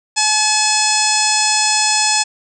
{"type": "harmonic tone", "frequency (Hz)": 856, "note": "A5", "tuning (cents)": -48, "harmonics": [1, 2, 3, 4, 5, 6, 7, 8, 9, 10], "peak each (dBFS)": [-19, -25, -21, -25, -23, -19, -25, -21, -22, -24], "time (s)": [0.16, 2.24], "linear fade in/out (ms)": 20, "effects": []}